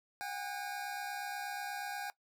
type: tone pair together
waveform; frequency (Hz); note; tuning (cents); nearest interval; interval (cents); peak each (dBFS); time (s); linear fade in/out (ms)
25% pulse; 740 / 808.3; F#5 / G#5; 0 / -47; major second; 153; -40 / -36; 0.21-2.1; 0
effects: noise-tail reverb RT60 0.1 s tail -19 dB re dry